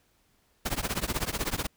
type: noise with tremolo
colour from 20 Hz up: pink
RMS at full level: -27 dBFS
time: 0.65-1.67 s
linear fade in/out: 10 ms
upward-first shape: triangle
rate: 16 Hz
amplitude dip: 100%
effects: pink hiss -68 dBFS RMS until 1.76 s